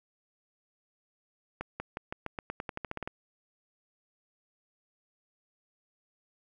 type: accelerating click train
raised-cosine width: 0.5 ms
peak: -20 dBFS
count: 15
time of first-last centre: 1.61-3.075 s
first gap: 190 ms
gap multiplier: 0.9
effects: 10-bit